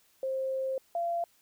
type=tone pair in turn; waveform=sine; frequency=529 / 685 Hz; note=C5 / F5; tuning=+19 / -34 cents; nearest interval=major third; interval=447 cents; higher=second; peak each=-29 / -28 dBFS; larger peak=second; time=0.23-0.78 / 0.95-1.24 s; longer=first; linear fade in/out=2 ms; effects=white hiss -66 dBFS RMS until 1.41 s